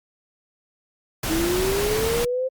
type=noise; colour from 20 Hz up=pink; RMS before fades=-26 dBFS; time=1.23-2.25 s; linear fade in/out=5 ms
type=linear sweep; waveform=sine; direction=up; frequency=315.9 to 525 Hz; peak=-21 dBFS; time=1.29-2.49 s; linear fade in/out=20 ms
effects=Opus 48 kbps